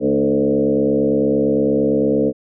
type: tone with frequency modulation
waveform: sine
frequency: 370 Hz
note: F#4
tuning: in tune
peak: -13 dBFS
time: 0-2.33 s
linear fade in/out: 50 ms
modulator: 68.8 Hz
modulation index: 2.5
effects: none